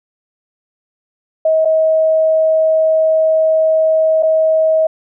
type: tone with dropouts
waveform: sine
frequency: 636 Hz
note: D#5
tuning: 38 cents sharp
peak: -9 dBFS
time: 1.45-4.87 s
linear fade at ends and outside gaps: 5 ms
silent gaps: 1.649-1.654 / 4.226-4.231 s
effects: none